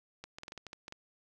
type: clicks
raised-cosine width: 0.2 ms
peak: -27 dBFS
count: 10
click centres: 0.24 / 0.385 / 0.434 / 0.481 / 0.521 / 0.577 / 0.667 / 0.731 / 0.881 / 0.924 s
effects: none